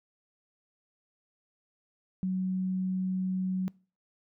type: tone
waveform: sine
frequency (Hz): 186.4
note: F#3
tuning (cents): +13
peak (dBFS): -27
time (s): 2.23-3.68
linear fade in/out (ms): 0
effects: noise-tail reverb RT60 0.4 s tail -25 dB re dry